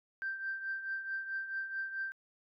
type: tone with tremolo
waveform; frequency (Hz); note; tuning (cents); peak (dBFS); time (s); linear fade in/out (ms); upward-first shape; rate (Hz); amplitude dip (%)
sine; 1568; G6; 0; -32; 0.22-2.12; 0; triangle; 4.6; 70
effects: tanh soft clip ceiling -28 dBFS